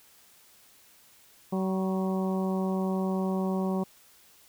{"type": "harmonic tone with a mistuned harmonic", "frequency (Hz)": 189.3, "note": "F#3", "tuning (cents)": 40, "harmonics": [1, 2, 3, 4, 5, 6], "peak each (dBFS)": [-27, -33, -37, -39, -41, -43], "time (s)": [1.52, 3.84], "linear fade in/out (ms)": 10, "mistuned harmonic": 6, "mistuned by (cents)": -49, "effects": ["white hiss -58 dBFS RMS until 4.48 s"]}